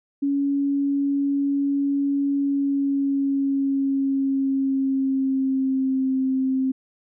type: tone with pitch glide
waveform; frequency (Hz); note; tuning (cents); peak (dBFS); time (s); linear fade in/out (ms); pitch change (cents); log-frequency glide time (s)
sine; 280.4 to 263.1; C#4 to C4; +20 to +10; -19; 0.22-6.72; 10; -110; 2.36-6.17
effects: none